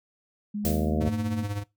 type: tone with pitch glide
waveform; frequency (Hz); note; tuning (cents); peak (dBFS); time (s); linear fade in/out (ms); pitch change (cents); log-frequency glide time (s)
sine; 207.7 to 223.9; G#3 to A3; 0 to +30; -28; 0.54-1.44; 10; +130; 0.74-1.15
type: harmonic tone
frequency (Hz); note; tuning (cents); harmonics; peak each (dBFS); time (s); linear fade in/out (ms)
77.78; D#2; 0; 1 / 2 / 3 / 4 / 5 / 6 / 7 / 8 / 9; -28 / -31 / -33 / -34 / -35 / -36 / -36 / -37 / -38; 0.64-1.1; 20
type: noise with exponential decay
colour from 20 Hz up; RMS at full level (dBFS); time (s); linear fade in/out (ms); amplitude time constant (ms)
blue; -29; 0.65-0.99; 0; 72
type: tone with tremolo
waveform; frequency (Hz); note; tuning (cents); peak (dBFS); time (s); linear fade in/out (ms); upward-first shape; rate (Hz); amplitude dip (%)
square; 102.1; G#2; -29; -27; 1-1.64; 20; triangle; 16; 70
effects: noise-tail reverb RT60 0.2 s tail -20 dB re dry